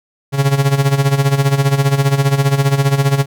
45% pulse tone with tremolo, 138.59 Hz, C#3, in tune, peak -8 dBFS, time 0.32-3.26 s, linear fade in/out 50 ms, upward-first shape sine, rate 15 Hz, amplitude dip 75%, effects none

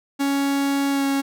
45% pulse tone with pitch glide, 278.5 to 275.5 Hz, C#4 to C#4, +8 to -11 cents, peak -19 dBFS, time 0.19-1.22 s, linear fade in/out 20 ms, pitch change -19 cents, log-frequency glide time 0.91-1.05 s, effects none

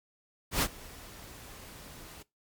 pink noise with ADSR envelope, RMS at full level -25 dBFS, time 0.51-2.23 s, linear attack 110 ms, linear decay 55 ms, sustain -23 dB, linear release 12 ms, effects noise-tail reverb RT60 0.2 s tail -21 dB re dry + MP3 96 kbps

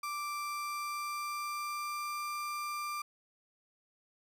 35% pulse tone with pitch glide, 1174.7 to 1187 Hz, D6 to D6, 0 to +18 cents, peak -34 dBFS, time 0.03-3.02 s, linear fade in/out 5 ms, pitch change +18 cents, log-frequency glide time 0.39-2.23 s, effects none

